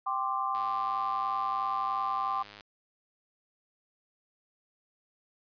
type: chord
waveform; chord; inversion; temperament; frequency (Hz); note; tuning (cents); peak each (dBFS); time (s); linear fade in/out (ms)
sine; G suspended fourth; none; just; 784 / 1045.3 / 1176; G5 / C6 / D6; 0 / -2 / +2; -34 / -32 / -32; 0.06-2.43; 10
type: click train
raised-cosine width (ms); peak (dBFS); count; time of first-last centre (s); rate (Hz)
0.2; -30; 213; 0.55-2.608; 103
effects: resampled to 11025 Hz